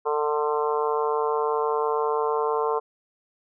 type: harmonic tone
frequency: 149.5 Hz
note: D3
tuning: 31 cents sharp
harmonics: 3 / 4 / 5 / 6 / 7 / 8 / 9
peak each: -24 / -35 / -32 / -30 / -28 / -37 / -38 dBFS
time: 0.05-2.8 s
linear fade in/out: 20 ms
effects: none